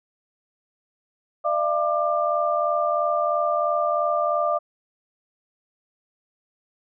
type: tone cluster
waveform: sine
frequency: 598 / 681 / 1191 Hz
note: D5 / F5 / D6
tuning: +31 / -44 / +24 cents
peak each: -24 dBFS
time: 1.44-4.59 s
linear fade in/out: 20 ms
effects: none